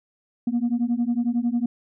sine beating tone pair, 233.1 / 244.1 Hz, A#3 / B3, 0 / -20 cents, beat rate 11 Hz, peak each -22 dBFS, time 0.47-1.66 s, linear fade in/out 5 ms, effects tanh soft clip ceiling -16 dBFS

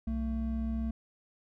triangle tone pair together, 62.9 / 224.2 Hz, B1 / A3, +32 / +33 cents, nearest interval octave + minor seventh, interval 2201 cents, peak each -31 / -31 dBFS, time 0.07-0.91 s, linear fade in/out 5 ms, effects none

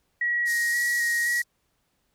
sine tone with vibrato, 1900 Hz, A#6, 33 cents sharp, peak -22 dBFS, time 0.21-1.42 s, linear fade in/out 5 ms, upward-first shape square, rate 1.9 Hz, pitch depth 15 cents each way
pink band-pass noise, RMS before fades -35 dBFS, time 0.45-1.44 s, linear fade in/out 50 ms, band 4400 to 13000 Hz, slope 48 dB/octave
effects pink hiss -72 dBFS RMS until 2.14 s

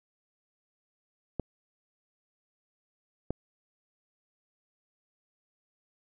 clicks, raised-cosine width 2 ms, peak -17 dBFS, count 2, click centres 1.397 / 3.306 s, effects none

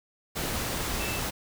sine tone in noise, 2650 Hz, E7, 9 cents sharp, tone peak -36 dBFS, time 0.99-1.2 s, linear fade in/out 20 ms, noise pink, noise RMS -31 dBFS, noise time 0.35-1.31 s, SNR -8 dB, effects none

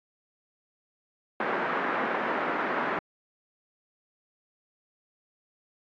white band-pass noise, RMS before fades -29 dBFS, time 1.4-2.99 s, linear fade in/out 2 ms, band 210 to 1700 Hz, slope 24 dB/octave, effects AAC 64 kbps

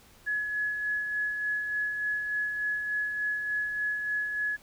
sine tone with tremolo, 1694 Hz, G#6, 34 cents sharp, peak -26 dBFS, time 0.26-4.57 s, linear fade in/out 20 ms, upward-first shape sine, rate 3.4 Hz, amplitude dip 40%, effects pink hiss -57 dBFS RMS until 4.62 s

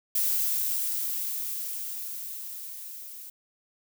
violet noise with level ramp, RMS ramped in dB -25 to -43 dBFS, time 0.15-3.3 s, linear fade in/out 5 ms, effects none

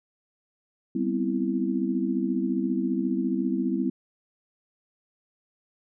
sine chord, C major seventh, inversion second, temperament equal, 196 / 246.9 / 261.6 / 329.6 Hz, G3 / B3 / C4 / E4, 0 / 0 / 0 / 0 cents, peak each -29 dBFS, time 0.95-3.9 s, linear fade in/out 5 ms, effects none

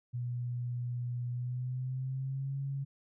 sine tone with pitch glide, 122 to 137.73 Hz, B2 to C#3, -21 to -11 cents, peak -33 dBFS, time 0.13-2.85 s, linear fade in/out 20 ms, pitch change +210 cents, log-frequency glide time 1.31-2.58 s, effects none

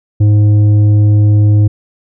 sine tone with tanh clipping, 104.5 Hz, G#2, 11 cents sharp, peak -6 dBFS, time 0.2-1.68 s, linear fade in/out 10 ms, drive 7 dB, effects none

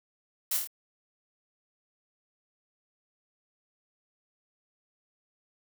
blue noise with echo, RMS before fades -29 dBFS, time 0.51-0.57 s, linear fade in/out 5 ms, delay 26 ms, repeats 4, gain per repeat -3 dB, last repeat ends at 0.674 s, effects none

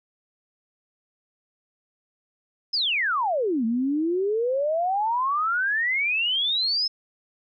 sine exponential two-way sweep, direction down then up, 5270 to 220 to 5270 Hz, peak -21 dBFS, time 2.73-6.88 s, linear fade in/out 10 ms, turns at 3.65 s, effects none

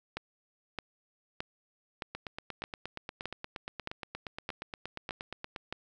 two click trains, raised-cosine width 0.3 ms, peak -19 / -22 dBFS, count 10 / 30, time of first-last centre 0.17-5.726 / 2.15-5.562 s, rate 1.62 / 8.5 Hz, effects none

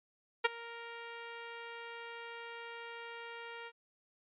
10% pulse tone with ADSR envelope, 466.2 Hz, A#4, in tune, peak -15 dBFS, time 0.44-3.72 s, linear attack 13 ms, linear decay 20 ms, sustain -21 dB, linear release 52 ms, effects resampled to 8000 Hz

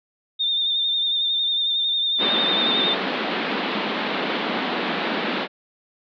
sine tone with vibrato, 3624 Hz, A#7, 50 cents flat, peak -19 dBFS, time 0.39-2.95 s, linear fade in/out 20 ms, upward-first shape triangle, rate 11 Hz, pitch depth 44 cents each way
pink band-pass noise, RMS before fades -25 dBFS, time 2.18-5.48 s, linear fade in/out 50 ms, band 190 to 4000 Hz, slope 48 dB/octave
effects none

